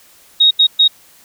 sine tone bursts at uneven times, 3760 Hz, A#7, 14 cents sharp, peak -6 dBFS, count 3, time 0.4-0.51 / 0.59-0.67 / 0.79-0.88 s, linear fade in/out 10 ms, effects white hiss -47 dBFS RMS until 1.24 s

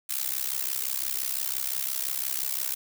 blue noise with amplitude modulation, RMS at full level -26 dBFS, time 0.09-2.75 s, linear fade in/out 10 ms, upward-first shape sine, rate 65.8 Hz, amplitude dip 95%, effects none

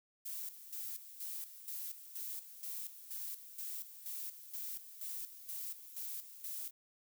violet noise with tremolo, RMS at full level -43 dBFS, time 0.25-6.71 s, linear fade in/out 10 ms, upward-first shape square, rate 2.1 Hz, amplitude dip 70%, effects none

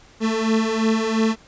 30% pulse beating tone pair, 220 / 222.9 Hz, A3 / A3, 0 / +23 cents, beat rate 2.9 Hz, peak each -20 / -17 dBFS, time 0.2-1.36 s, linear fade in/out 50 ms, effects pink hiss -50 dBFS RMS until 1.47 s + resampled to 16000 Hz

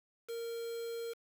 triangle tone with quantisation, 463.2 Hz, A#4, 11 cents flat, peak -36 dBFS, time 0.28-1.14 s, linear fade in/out 20 ms, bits 8, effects none

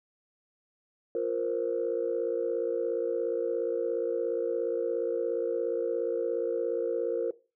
sine chord, F suspended fourth, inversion none, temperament equal, 349.2 / 466.2 / 523.3 Hz, F4 / Bb4 / C5, 0 / 0 / 0 cents, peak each -33 / -28 / -33 dBFS, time 1.15-7.31 s, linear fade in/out 2 ms, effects noise-tail reverb RT60 0.3 s tail -18 dB re dry + tanh soft clip ceiling -19 dBFS

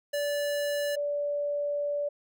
square / sine tone pair in turn, 580 / 580 Hz, D5 / D5, -22 / -22 cents, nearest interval unison, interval 0 cents, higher neither, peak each -28 / -27 dBFS, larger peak second, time 0.13-0.96 / 0.96-2.09 s, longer second, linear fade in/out 10 ms, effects none

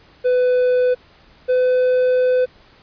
triangle tone pair in turn, 500 / 505.2 Hz, B4 / B4, +21 / +39 cents, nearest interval unison, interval 18 cents, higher second, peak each -11 dBFS, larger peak neither, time 0.24-0.95 / 1.48-2.46 s, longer second, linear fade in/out 20 ms, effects pink hiss -50 dBFS RMS until 2.82 s + resampled to 11025 Hz

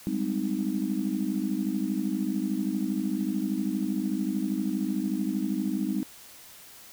sine chord, Ab major seventh, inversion third, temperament just, 194.67 / 207.7 / 259.6 / 311.5 Hz, G3 / Ab3 / C4 / Eb4, -12 / 0 / -13 / +2 cents, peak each -31 dBFS, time 0.07-6.03 s, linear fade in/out 0 ms, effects tanh soft clip ceiling -15 dBFS + white hiss -49 dBFS RMS until 6.92 s

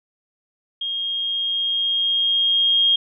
sine tone with level ramp, 3242 Hz, G#7, 42 cents flat, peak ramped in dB -23 to -13 dBFS, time 0.81-2.96 s, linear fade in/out 5 ms, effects none

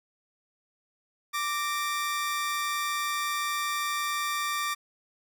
sawtooth tone pair together, 1174.7 / 1842.8 Hz, D6 / A#6, 0 / -20 cents, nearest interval minor sixth, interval 780 cents, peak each -25 / -31 dBFS, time 1.33-4.75 s, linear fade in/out 20 ms, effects none

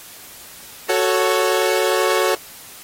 sawtooth chord, F# minor, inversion none, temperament equal, 370 / 440 / 554.4 Hz, F#4 / A4 / C#5, 0 / 0 / 0 cents, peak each -16 dBFS, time 0.89-2.35 s, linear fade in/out 5 ms, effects white hiss -40 dBFS RMS until 2.83 s + AAC 48 kbps

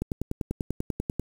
click train, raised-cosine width 3 ms, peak -15 dBFS, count 13, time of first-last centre 0.02-1.196 s, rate 10.2 Hz, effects 7-bit

